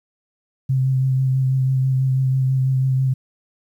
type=tone with vibrato; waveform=sine; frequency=131.6 Hz; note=C3; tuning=10 cents sharp; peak=-15 dBFS; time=0.69-3.14 s; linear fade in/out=10 ms; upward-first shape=sine; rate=6.1 Hz; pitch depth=19 cents each way; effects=9-bit